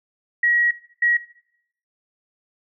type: tone bursts at uneven times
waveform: sine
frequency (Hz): 1907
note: A#6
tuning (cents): +39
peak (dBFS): -15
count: 2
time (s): 0.43-0.71 / 1.02-1.17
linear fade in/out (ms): 5
effects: noise-tail reverb RT60 0.7 s tail -18 dB re dry